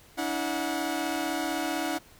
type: tone cluster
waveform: sawtooth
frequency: 287.2 / 322.9 / 730 Hz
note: D4 / E4 / F#5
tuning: -39 / -36 / -24 cents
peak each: -29 / -28 / -29 dBFS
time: 0.17-1.99 s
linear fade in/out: 20 ms
effects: pink hiss -55 dBFS RMS until 2.19 s